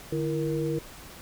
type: tone cluster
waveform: sine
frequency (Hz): 150.1 / 331.3 / 469.4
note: D3 / E4 / A#4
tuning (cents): +38 / +9 / +12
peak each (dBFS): -30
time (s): 0.12-0.79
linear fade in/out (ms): 5
effects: pink hiss -46 dBFS RMS until 1.21 s